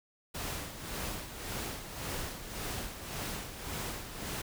pink noise with tremolo, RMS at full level -37 dBFS, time 0.34-4.42 s, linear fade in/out 10 ms, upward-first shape sine, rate 1.8 Hz, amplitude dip 60%, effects none

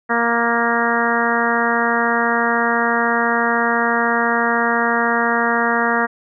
harmonic tone, 234 Hz, A#3, 7 cents sharp, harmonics 1 / 2 / 3 / 4 / 5 / 6 / 7 / 8, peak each -23 / -23 / -23 / -23 / -23 / -23 / -23 / -23 dBFS, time 0.09-6.07 s, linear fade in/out 20 ms, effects none

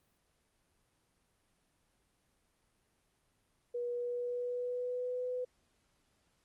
sine tone with pitch glide, 483.2 to 500.5 Hz, B4 to B4, -38 to +23 cents, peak -34 dBFS, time 3.74-5.45 s, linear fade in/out 10 ms, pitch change +61 cents, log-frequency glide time 3.91-5.27 s, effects pink hiss -75 dBFS RMS until 6.44 s + Opus 32 kbps

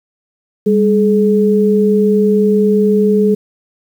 sine tone pair together, 200.7 / 425.3 Hz, G3 / G#4, +41 / +41 cents, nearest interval octave + minor second, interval 1300 cents, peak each -11 dBFS, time 0.66-3.35 s, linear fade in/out 10 ms, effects 7-bit

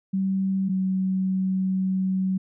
sine tone pair in turn, 191.9 / 188.6 Hz, G3 / F#3, -37 / +33 cents, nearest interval unison, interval 30 cents, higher first, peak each -21 dBFS, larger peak neither, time 0.13-0.69 / 0.69-2.38 s, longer second, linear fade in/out 10 ms, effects none

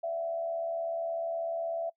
sine tone with frequency modulation, 668 Hz, E5, 23 cents sharp, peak -30 dBFS, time 0.03-1.9 s, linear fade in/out 10 ms, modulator 76.4 Hz, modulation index 0.44, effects noise-tail reverb RT60 0.1 s tail -23 dB re dry

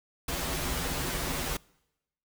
pink noise with comb filter, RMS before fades -32 dBFS, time 0.28-1.57 s, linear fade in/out 5 ms, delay 9.5 ms, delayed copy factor -0.8, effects noise-tail reverb RT60 0.9 s tail -25 dB re dry

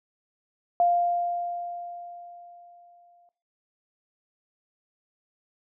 sine tone with exponential decay, 698.5 Hz, F5, in tune, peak -17 dBFS, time 0.8-3.29 s, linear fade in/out 1 ms, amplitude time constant 540 ms, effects noise-tail reverb RT60 0.4 s tail -19 dB re dry

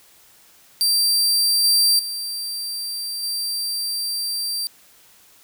sawtooth tone with level steps, 4700 Hz, D8, 1 cent sharp, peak -13 / -11 / -23 / -20 dBFS, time 0.81-4.67 s, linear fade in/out 0 ms, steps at 1.64 / 1.99 / 3.23 s, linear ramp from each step 2 ms, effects white hiss -52 dBFS RMS until 5.43 s

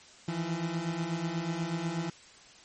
30% pulse beating tone pair, 161.4 / 169.6 Hz, E3 / E3, -36 / +50 cents, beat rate 8.2 Hz, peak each -33 / -30 dBFS, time 0.28-2.1 s, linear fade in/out 5 ms, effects white hiss -54 dBFS RMS until 2.64 s + MP3 32 kbps

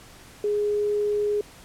sine tone, 415.3 Hz, G#4, in tune, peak -21 dBFS, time 0.44-1.41 s, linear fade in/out 2 ms, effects pink hiss -48 dBFS RMS until 1.64 s + low-pass 12000 Hz 12 dB/octave

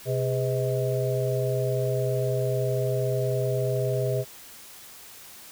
harmonic tone with a mistuned harmonic, 127.2 Hz, C3, 48 cents flat, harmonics 1 / 3 / 4 / 5, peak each -26 / -29 / -31 / -30 dBFS, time 0.05-4.25 s, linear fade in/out 50 ms, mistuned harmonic 3, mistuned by +120 cents, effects white hiss -46 dBFS RMS until 5.51 s

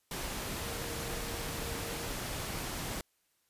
sine tone in noise, 466.2 Hz, A#4, in tune, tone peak -46 dBFS, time 0.59-2.08 s, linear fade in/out 2 ms, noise pink, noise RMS -38 dBFS, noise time 0.11-3.01 s, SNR -11 dB, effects white hiss -75 dBFS RMS until 3.49 s + resampled to 32000 Hz

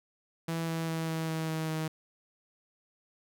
sawtooth tone with pitch steps, 164.81 / 163.67 / 162.54 / 161.42 / 160.3 / 159.2 / 158.1 Hz, E3 / E3 / E3 / E3 / E3 / D#3 / D#3, 0 / -12 / -24 / -36 / -48 / +40 / +28 cents, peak -27 dBFS, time 0.48-1.88 s, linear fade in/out 5 ms, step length 200 ms, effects none

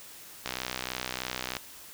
click train, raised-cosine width 0.2 ms, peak -14 dBFS, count 71, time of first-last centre 0.46-1.568 s, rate 63.2 Hz, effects white hiss -48 dBFS RMS until 1.93 s

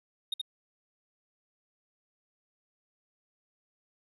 triangle tone with echo, 3709 Hz, A#7, 9 cents flat, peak -27 dBFS, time 0.32-0.34 s, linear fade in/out 5 ms, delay 75 ms, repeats 1, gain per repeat -2 dB, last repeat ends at 0.415 s, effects resampled to 32000 Hz

